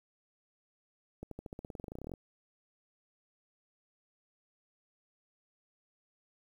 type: accelerating click train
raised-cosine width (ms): 2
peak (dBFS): -29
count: 21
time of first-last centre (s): 1.23-2.138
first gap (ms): 83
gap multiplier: 0.93
effects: 10-bit